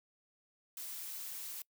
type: noise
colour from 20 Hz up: blue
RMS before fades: -44 dBFS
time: 0.77-1.62 s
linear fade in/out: 2 ms
effects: noise-tail reverb RT60 0.1 s tail -24 dB re dry